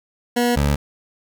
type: tone pair in turn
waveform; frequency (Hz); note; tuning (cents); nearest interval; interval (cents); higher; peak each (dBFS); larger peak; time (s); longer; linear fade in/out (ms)
20% pulse; 241.3 / 71.74; B3 / D2; -40 / -40; octave + major sixth; 2100; first; -11; neither; 0.36-0.56 / 0.56-0.76; neither; 10
effects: none